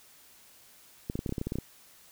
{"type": "clicks", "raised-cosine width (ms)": 3, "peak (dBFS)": -19, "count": 12, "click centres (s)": [1.099, 1.155, 1.191, 1.262, 1.293, 1.324, 1.382, 1.414, 1.47, 1.521, 1.556, 1.586], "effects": ["white hiss -57 dBFS RMS until 2.11 s"]}